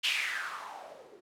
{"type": "noise with low-pass filter sweep", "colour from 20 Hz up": "violet", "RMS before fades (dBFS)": -36, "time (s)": [0.03, 1.21], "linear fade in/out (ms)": 20, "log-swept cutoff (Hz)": [3100, 350], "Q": 4.9, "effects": []}